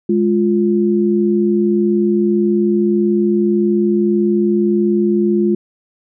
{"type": "tone pair together", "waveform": "sine", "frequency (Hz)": [207.8, 349.5], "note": ["G#3", "F4"], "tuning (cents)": [1, 1], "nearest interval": "major sixth", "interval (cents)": 900, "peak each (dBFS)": [-14, -14], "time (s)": [0.09, 5.55], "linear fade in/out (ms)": 5, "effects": []}